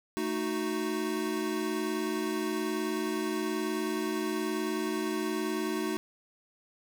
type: chord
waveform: square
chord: D# diminished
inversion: second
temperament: equal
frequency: 220 / 311.1 / 370 Hz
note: A3 / D#4 / F#4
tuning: 0 / 0 / 0 cents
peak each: -37 / -34 / -34 dBFS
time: 0.17-5.97 s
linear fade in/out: 0 ms
effects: none